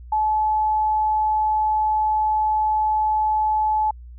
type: tone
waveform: sine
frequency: 860 Hz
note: A5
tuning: 40 cents flat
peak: -17 dBFS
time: 0.12-3.91 s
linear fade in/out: 5 ms
effects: added 60 Hz sine -37 dBFS peak until 4.18 s